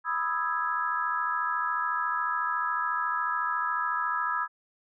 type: chord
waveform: sine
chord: E major seventh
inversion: second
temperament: equal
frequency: 987.8 / 1244.5 / 1318.5 / 1661.2 Hz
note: B5 / D#6 / E6 / G#6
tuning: 0 / 0 / 0 / 0 cents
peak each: -32 / -32 / -31 / -32 dBFS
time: 0.04-4.48 s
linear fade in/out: 50 ms
effects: none